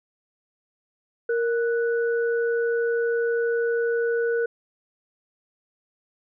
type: tone pair together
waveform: sine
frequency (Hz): 466.2 / 1480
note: A#4 / F#6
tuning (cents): 0 / 0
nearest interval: octave + minor sixth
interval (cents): 2000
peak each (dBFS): -21 / -30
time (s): 1.29-4.46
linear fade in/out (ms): 5
effects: none